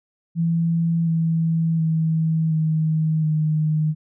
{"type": "tone with pitch steps", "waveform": "sine", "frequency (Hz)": [166.6, 163.55, 160.55, 157.61, 154.73], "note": ["E3", "E3", "E3", "D#3", "D#3"], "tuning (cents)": [19, -13, -45, 23, -9], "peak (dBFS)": -17, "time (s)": [0.35, 3.95], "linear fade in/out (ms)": 50, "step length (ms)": 720, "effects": []}